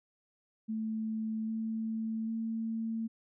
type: tone with pitch steps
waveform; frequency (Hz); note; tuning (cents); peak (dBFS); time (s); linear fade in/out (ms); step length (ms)
sine; 220 / 222.4 / 224.9; A3 / A3 / A3; 0 / +19 / +38; -32; 0.68-3.08; 20; 800
effects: none